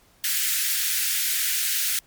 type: high-pass noise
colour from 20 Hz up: white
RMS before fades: -24 dBFS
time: 0.24-1.99 s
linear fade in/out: 2 ms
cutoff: 1500 Hz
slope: 48 dB/octave
effects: pink hiss -58 dBFS RMS until 2.06 s + MP3 96 kbps